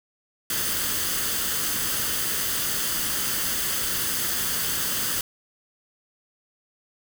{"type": "noise with comb filter", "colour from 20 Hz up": "white", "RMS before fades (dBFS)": -26, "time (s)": [0.5, 5.21], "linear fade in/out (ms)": 2, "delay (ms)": 0.63, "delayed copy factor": 0.5, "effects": []}